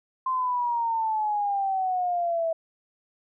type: exponential sweep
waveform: sine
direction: down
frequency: 1046.5 to 650 Hz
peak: -23 dBFS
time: 0.26-2.53 s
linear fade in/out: 5 ms
effects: none